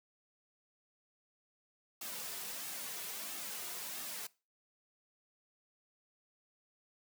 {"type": "noise with flanger", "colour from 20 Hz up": "white", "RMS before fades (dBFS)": -43, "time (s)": [2.01, 4.27], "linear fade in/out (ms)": 5, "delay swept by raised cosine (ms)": [2, 3.7], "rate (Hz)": 1.5, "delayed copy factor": -0.55, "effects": ["noise-tail reverb RT60 0.3 s tail -21 dB re dry", "high-pass 200 Hz 12 dB/octave"]}